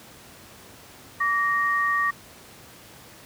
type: tone pair together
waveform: sine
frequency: 1153.6 / 1864.7 Hz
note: D6 / A#6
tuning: -31 / 0 cents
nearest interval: minor sixth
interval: 831 cents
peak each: -23 dBFS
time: 1.2-2.11 s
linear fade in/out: 10 ms
effects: pink hiss -47 dBFS RMS until 3.25 s + high-pass 80 Hz 12 dB/octave